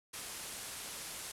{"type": "low-pass noise", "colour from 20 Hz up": "white", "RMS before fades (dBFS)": -45, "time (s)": [0.13, 1.32], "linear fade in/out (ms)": 10, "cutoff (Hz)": 12000, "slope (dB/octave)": 48, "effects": []}